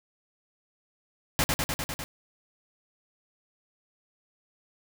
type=noise with echo; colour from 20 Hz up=pink; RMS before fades=-24 dBFS; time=1.39-1.44 s; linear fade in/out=0 ms; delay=100 ms; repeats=6; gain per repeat=-2 dB; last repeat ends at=2.04 s; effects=none